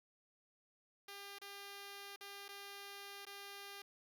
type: tone with dropouts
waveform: 5% pulse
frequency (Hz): 400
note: G4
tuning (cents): +35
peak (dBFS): -38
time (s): 1.08-3.82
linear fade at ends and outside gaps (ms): 5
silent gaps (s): 1.386-1.415 / 2.161-2.208 / 2.482-2.488 / 3.252-3.266
effects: none